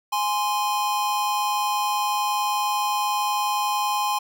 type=tone pair together; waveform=square; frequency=830.6 / 1041.6 Hz; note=G#5 / C6; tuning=0 / -8 cents; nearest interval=major third; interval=392 cents; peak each=-25 dBFS; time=0.12-4.19 s; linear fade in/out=10 ms; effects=none